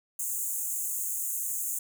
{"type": "high-pass noise", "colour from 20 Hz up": "pink", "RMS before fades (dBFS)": -32, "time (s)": [0.19, 1.79], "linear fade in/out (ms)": 5, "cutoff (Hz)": 6600, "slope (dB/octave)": 96, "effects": []}